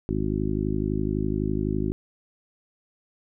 harmonic tone, 51.91 Hz, G#1, in tune, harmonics 1 / 2 / 3 / 4 / 5 / 6 / 7, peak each -31 / -31 / -31 / -31 / -31 / -31 / -31 dBFS, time 0.09-1.92 s, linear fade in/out 0 ms, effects none

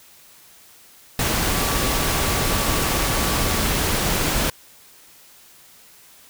sine tone in noise, 1147 Hz, D6, 41 cents flat, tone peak -32 dBFS, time 1.51-3.62 s, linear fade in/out 2 ms, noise pink, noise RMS -21 dBFS, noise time 1.19-4.5 s, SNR -14 dB, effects white hiss -49 dBFS RMS until 6.29 s

